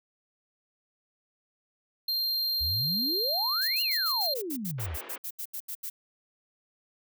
square tone, 4186 Hz, C8, in tune, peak -27 dBFS, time 2.08-4.34 s, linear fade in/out 5 ms
sine exponential two-way sweep, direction up then down, 65.8 to 2948 to 67.9 Hz, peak -32 dBFS, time 2.6-4.97 s, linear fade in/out 20 ms, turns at 3.82 s
violet noise bursts, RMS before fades -36 dBFS, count 16, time 3.61-5.9 s, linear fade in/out 10 ms, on 70 ms, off 78 ms
pink band-pass noise, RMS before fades -45 dBFS, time 4.78-5.18 s, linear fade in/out 5 ms, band 340 to 3100 Hz, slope 24 dB/octave
effects none

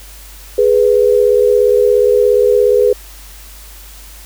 sine tone pair together, 416.8 / 493.9 Hz, G#4 / B4, +6 / 0 cents, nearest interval minor third, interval 294 cents, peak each -10 dBFS, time 0.58-2.93 s, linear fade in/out 5 ms, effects added 50 Hz sine -35 dBFS peak until 4.25 s + white hiss -38 dBFS RMS until 4.25 s

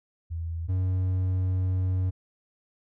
sine / triangle tone pair in turn, 82.8 / 92.72 Hz, E2 / F#2, +8 / +4 cents, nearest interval major second, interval 196 cents, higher second, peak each -29 / -21 dBFS, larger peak second, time 0.3-0.68 / 0.68-2.11 s, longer second, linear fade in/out 20 ms, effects none

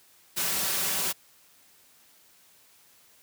white noise with comb filter, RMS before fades -28 dBFS, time 0.36-1.13 s, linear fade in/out 20 ms, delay 5.2 ms, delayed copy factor +0.55, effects white hiss -59 dBFS RMS until 3.22 s + high-pass 60 Hz 12 dB/octave

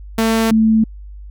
sawtooth / sine tone pair in turn, 224.4 / 220.7 Hz, A3 / A3, +34 / +5 cents, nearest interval unison, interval 29 cents, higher first, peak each -9 dBFS, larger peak neither, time 0.18-0.51 / 0.51-0.84 s, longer neither, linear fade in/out 5 ms, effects added 50 Hz sine -31 dBFS peak until 1.3 s

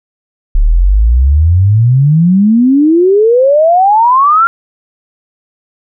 sine exponential sweep, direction up, 34.65 to 1400 Hz, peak -4 dBFS, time 0.55-4.47 s, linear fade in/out 0 ms, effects none

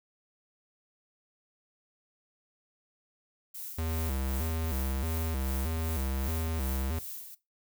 violet noise with tremolo, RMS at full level -40 dBFS, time 3.54-7.35 s, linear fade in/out 10 ms, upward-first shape sine, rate 2.6 Hz, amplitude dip 55%
square tone with vibrato, 73.42 Hz, D2, in tune, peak -31 dBFS, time 3.78-6.99 s, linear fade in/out 5 ms, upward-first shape square, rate 1.6 Hz, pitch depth 170 cents each way
clicks, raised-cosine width 5 ms, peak -35 dBFS, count 8, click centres 4.497 / 4.642 / 4.709 / 4.966 / 5.771 / 5.897 / 6.481 / 6.577 s
effects noise-tail reverb RT60 0.2 s tail -17 dB re dry

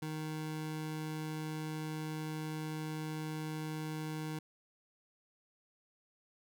25% pulse tone, 155.56 Hz, D#3, in tune, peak -34 dBFS, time 0.02-4.39 s, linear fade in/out 5 ms, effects none

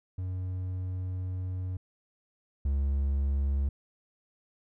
triangle tone pair in turn, 92.2 / 69.22 Hz, F#2 / C#2, -6 / -2 cents, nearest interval perfect fourth, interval 496 cents, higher first, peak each -29 / -23 dBFS, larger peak second, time 0.18-1.77 / 2.65-3.69 s, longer first, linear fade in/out 5 ms, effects none

